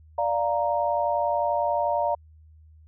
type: chord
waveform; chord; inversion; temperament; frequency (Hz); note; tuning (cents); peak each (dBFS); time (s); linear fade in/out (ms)
sine; Bb major; first; equal; 587.3 / 698.5 / 932.3; D5 / F5 / Bb5; 0 / 0 / 0; -26; 0.18-2.15; 5
effects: added 78 Hz sine -49 dBFS peak until 2.87 s